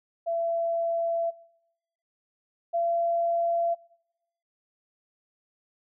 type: tone pair in turn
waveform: sine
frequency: 672 / 680.2 Hz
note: E5 / F5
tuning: +33 / -46 cents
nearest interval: unison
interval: 21 cents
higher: second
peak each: -25 / -23 dBFS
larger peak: second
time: 0.26-1.31 / 2.73-3.75 s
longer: first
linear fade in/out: 20 ms
effects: noise-tail reverb RT60 0.9 s tail -23 dB re dry